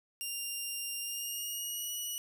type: tone with pitch glide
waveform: 10% pulse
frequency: 2794 to 2928 Hz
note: F7 to F#7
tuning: 0 to -19 cents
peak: -28 dBFS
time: 0.21-2.18 s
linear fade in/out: 0 ms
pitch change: +81 cents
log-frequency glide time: 1.01-1.94 s
effects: none